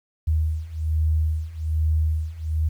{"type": "beating tone pair", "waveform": "sine", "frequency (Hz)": [77.78, 78.98], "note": ["D#2", "D#2"], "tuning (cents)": [0, 26], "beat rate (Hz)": 1.2, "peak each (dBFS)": [-24, -22], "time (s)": [0.27, 2.69], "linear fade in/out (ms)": 10, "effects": ["9-bit"]}